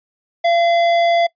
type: tone with hard clipping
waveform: sine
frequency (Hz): 683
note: F5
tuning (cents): -39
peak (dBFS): -14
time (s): 0.44-1.27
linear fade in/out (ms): 10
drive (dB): 13
effects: noise-tail reverb RT60 0.1 s tail -22 dB re dry + resampled to 11025 Hz